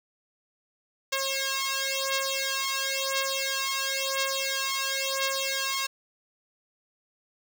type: beating tone pair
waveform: 5% pulse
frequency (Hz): 540 / 540.97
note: C#5 / C#5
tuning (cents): -45 / -42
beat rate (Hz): 0.97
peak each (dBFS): -18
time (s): 1.12-5.87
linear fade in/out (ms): 10
effects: none